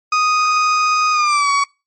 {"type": "tone with pitch glide", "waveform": "35% pulse", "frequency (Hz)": [1244.5, 1128.1], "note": ["D#6", "C#6"], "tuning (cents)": [0, 30], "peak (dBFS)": -11, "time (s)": [0.12, 1.64], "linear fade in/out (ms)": 5, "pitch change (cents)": -170, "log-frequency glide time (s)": [1.12, 1.5], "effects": ["noise-tail reverb RT60 0.3 s tail -26 dB re dry", "MP3 32 kbps"]}